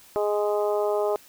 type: harmonic tone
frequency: 207.7 Hz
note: G#3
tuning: in tune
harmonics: 2 / 3 / 4 / 5 / 6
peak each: -24 / -26 / -31 / -36 / -37 dBFS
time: 0.16-1.16 s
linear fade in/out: 0 ms
effects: white hiss -52 dBFS RMS until 1.28 s